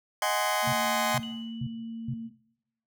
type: chord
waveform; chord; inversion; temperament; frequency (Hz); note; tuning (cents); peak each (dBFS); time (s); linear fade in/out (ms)
sawtooth; Ab dominant seventh; second; just; 623 / 747.5 / 830.6 / 1038.3; Eb5 / Gb5 / Ab5 / C6; +2 / +17 / 0 / -14; -27; 0.22-1.18; 2
type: tone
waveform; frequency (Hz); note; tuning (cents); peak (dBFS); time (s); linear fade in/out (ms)
sine; 227.7; A#3; -40; -33; 0.62-2.31; 50
type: tone bursts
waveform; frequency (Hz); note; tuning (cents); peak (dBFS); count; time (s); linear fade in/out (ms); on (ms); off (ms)
sine; 131.9; C3; +14; -29; 4; 0.67-2.14; 5; 60; 410
type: tone with exponential decay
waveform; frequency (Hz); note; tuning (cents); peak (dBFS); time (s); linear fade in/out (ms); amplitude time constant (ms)
sine; 2960; F#7; 0; -37; 1.23-2.29; 0; 230
effects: noise-tail reverb RT60 0.8 s tail -18 dB re dry